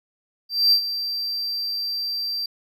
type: tone with ADSR envelope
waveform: triangle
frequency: 4699 Hz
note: D8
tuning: in tune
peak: -11 dBFS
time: 0.49-2.46 s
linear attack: 230 ms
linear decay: 85 ms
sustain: -12 dB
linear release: 4 ms
effects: none